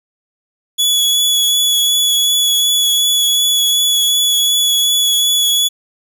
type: tone with vibrato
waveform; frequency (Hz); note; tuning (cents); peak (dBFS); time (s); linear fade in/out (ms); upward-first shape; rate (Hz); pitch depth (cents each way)
sawtooth; 3395; G#7; +37; -8; 0.78-5.69; 20; sine; 2.7; 12
effects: 8-bit

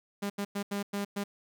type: tone bursts at uneven times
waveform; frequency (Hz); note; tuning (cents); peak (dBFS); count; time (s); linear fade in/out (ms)
sawtooth; 201.6; G3; +49; -27; 6; 0.22-0.3 / 0.38-0.45 / 0.55-0.63 / 0.71-0.83 / 0.93-1.05 / 1.16-1.24; 10
effects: 10-bit

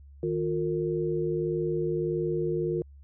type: tone cluster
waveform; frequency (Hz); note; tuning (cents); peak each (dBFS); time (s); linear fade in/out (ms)
sine; 156.8 / 355.3 / 456.9; D#3 / F4 / A#4; +14 / +30 / -35; -32 / -28 / -31; 0.23-2.82; 2
effects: added 70 Hz sine -47 dBFS peak until 3.03 s

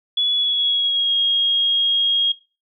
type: tone with pitch glide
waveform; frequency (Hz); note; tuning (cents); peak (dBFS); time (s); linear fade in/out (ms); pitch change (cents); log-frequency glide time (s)
sine; 3400 to 3267; G#7 to G#7; +40 to -29; -16; 0.17-2.32; 5; -69; 0.34-1.14
effects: noise-tail reverb RT60 0.3 s tail -17 dB re dry

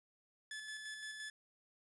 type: tone with tremolo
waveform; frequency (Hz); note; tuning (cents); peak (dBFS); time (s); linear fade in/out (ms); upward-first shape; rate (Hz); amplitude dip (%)
sawtooth; 1728; A6; -32; -40; 0.51-1.3; 2; square; 5.8; 35
effects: resampled to 24000 Hz + 11-bit

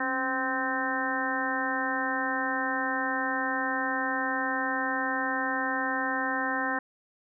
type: harmonic tone with a mistuned harmonic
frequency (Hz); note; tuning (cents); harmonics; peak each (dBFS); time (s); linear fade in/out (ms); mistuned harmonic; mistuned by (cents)
260; C4; -11; 1 / 2 / 3 / 4 / 5 / 6 / 7; -34 / -37 / -34 / -34 / -38 / -33 / -32; 0-6.79; 5; 1; +63
effects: none

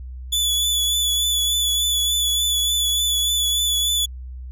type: tone with vibrato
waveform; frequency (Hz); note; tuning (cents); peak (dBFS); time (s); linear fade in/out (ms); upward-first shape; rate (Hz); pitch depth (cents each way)
sawtooth; 3446; A7; -37; -15; 0.32-4.06; 10; triangle; 3.4; 30
effects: added 63 Hz sine -31 dBFS peak until 4.51 s

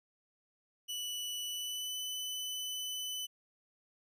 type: tone with pitch glide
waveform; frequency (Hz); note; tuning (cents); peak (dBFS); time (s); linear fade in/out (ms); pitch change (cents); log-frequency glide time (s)
sawtooth; 2960 to 3005; F#7 to F#7; 0 to +26; -34; 0.88-3.27; 20; +26; 1.43-1.99
effects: none

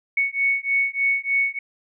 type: beating tone pair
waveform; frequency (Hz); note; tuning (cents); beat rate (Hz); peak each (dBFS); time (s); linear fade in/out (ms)
sine; 2217 / 2220.3; C#7 / C#7; 0 / +2; 3.3; -22; 0.17-1.59; 5
effects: none

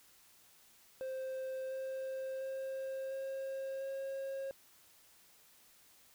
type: tone with pitch steps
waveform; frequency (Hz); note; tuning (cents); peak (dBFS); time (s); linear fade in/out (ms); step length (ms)
triangle; 524 / 528.3 / 532.5 / 536.9 / 541.2; C5 / C5 / C5 / C5 / C#5; +2 / +17 / +30 / +45 / -42; -36; 1.01-4.51; 0; 700
effects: white hiss -64 dBFS RMS until 6.14 s

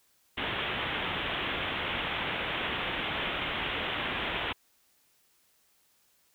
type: low-pass noise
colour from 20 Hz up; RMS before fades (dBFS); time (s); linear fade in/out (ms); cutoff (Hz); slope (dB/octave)
white; -33; 0.37-4.53; 10; 3500; 96
effects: white hiss -68 dBFS RMS until 6.34 s

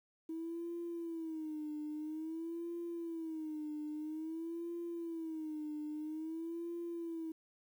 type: tone with vibrato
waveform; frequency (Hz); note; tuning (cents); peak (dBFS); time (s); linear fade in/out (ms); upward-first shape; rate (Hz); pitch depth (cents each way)
sine; 321; E4; -46; -38; 0.29-7.32; 5; sine; 0.5; 110
effects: tanh soft clip ceiling -34 dBFS + 11-bit

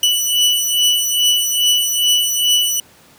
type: beating tone pair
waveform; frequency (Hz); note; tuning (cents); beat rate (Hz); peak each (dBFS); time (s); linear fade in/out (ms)
sawtooth; 2960 / 2962.4; F#7 / F#7; 0 / +1; 2.4; -14 / -12; 0.03-2.8; 2
effects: pink hiss -47 dBFS RMS until 3.18 s + high-pass 100 Hz 12 dB/octave

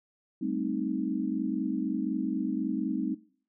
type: chord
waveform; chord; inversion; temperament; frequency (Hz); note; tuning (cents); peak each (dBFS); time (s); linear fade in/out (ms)
sine; A half-diminished seventh; third; equal; 196 / 220 / 261.6 / 311.1; G3 / A3 / C4 / Eb4; 0 / 0 / 0 / 0; -35 / -35 / -32 / -33; 0.41-3.15; 10
effects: noise-tail reverb RT60 0.5 s tail -21 dB re dry

